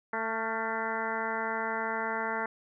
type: harmonic tone with a mistuned harmonic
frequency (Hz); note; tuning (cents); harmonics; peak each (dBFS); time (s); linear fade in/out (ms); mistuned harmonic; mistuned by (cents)
223.1; A3; +24; 1 / 2 / 3 / 4 / 5 / 6 / 7 / 8 / 9; -41 / -38 / -39 / -35 / -40 / -37 / -40 / -39 / -41; 0.13-2.46; 2; 6; +62
effects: none